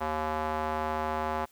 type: tone with band-pass filter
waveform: square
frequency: 77.78 Hz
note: D#2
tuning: in tune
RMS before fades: -31 dBFS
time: 0-1.46 s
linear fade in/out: 20 ms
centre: 900 Hz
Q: 1.9
effects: white hiss -62 dBFS RMS until 1.51 s